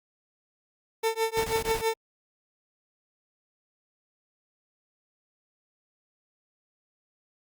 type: tone with tremolo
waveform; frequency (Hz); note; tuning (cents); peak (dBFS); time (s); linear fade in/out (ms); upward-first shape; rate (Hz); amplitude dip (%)
30% pulse; 448.1; A4; +32; -19; 1.03-1.94; 10; triangle; 6.2; 100
type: noise bursts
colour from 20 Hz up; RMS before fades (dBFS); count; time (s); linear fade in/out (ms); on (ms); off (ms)
pink; -35; 5; 1.37-1.811; 0; 69; 24
effects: Opus 48 kbps